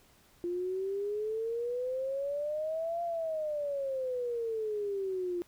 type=exponential two-way sweep; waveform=sine; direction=up then down; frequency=346.1 to 691 to 346.1 Hz; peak=-31 dBFS; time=0.44-5.42 s; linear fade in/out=0 ms; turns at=3.03 s; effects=pink hiss -63 dBFS RMS until 5.47 s